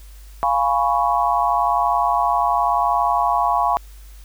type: chord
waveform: sine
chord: C# dominant seventh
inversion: first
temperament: equal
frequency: 698.5 / 830.6 / 987.8 / 1108.7 Hz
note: E#5 / G#5 / B5 / C#6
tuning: 0 / 0 / 0 / 0 cents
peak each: -21 dBFS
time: 0.43-3.77 s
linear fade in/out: 0 ms
effects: added 50 Hz sine -38 dBFS peak until 4.24 s + white hiss -51 dBFS RMS until 4.24 s